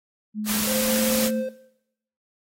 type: tone with pitch glide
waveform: sine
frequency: 212.6 to 222.1 Hz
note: G#3 to A3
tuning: +41 to +16 cents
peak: -25 dBFS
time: 0.34-1.44 s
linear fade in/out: 50 ms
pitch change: +75 cents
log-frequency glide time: 0.65-0.91 s
type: noise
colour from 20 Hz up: white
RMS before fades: -26 dBFS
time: 0.45-1.31 s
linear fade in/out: 50 ms
type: tone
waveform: triangle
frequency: 520 Hz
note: C5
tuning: 11 cents flat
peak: -25 dBFS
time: 0.67-1.49 s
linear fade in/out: 5 ms
effects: noise-tail reverb RT60 0.8 s tail -18 dB re dry + AAC 48 kbps